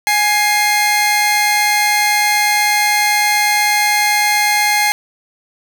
sawtooth tone pair together, 831 / 2112 Hz, G#5 / C7, +1 / +16 cents, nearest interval octave + major third, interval 1615 cents, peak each -11 dBFS, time 0.07-4.92 s, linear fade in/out 0 ms, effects none

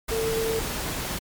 sine tone in noise, 449 Hz, A4, 35 cents sharp, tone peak -24 dBFS, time 0.11-0.6 s, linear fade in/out 10 ms, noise pink, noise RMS -30 dBFS, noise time 0.08-1.19 s, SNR +3 dB, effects MP3 96 kbps

